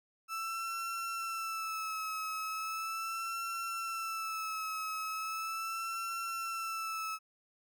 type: tone with vibrato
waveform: 35% pulse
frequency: 1318.5 Hz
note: E6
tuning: in tune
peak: -34 dBFS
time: 0.28-7.19 s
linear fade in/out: 50 ms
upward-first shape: sine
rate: 0.38 Hz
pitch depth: 45 cents each way
effects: none